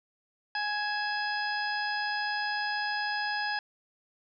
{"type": "harmonic tone with a mistuned harmonic", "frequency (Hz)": 833, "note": "G#5", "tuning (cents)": 5, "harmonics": [1, 2, 3, 4, 5, 6], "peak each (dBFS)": [-33, -32, -41, -45, -47, -37], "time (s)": [0.55, 3.59], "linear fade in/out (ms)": 2, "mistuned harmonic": 3, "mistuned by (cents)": 81, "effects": []}